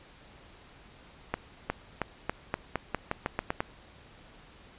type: accelerating click train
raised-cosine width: 0.5 ms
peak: -13 dBFS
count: 12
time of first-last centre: 1.34-3.605 s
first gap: 360 ms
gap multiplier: 0.88
effects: pink hiss -54 dBFS RMS until 4.78 s + resampled to 8000 Hz